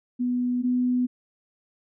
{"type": "tone pair in turn", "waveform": "sine", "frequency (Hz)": [246.9, 248.9], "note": ["B3", "B3"], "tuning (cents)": [0, 14], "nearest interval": "unison", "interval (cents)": 14, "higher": "second", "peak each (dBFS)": [-22, -20], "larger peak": "second", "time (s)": [[0.19, 0.63], [0.63, 1.07]], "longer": "neither", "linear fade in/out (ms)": 20, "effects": []}